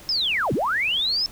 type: linear two-way sweep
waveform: sine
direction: down then up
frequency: 5340 to 90.1 to 5340 Hz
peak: -20 dBFS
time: 0.09-1.26 s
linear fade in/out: 0 ms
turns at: 0.53 s
effects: pink hiss -45 dBFS RMS until 1.31 s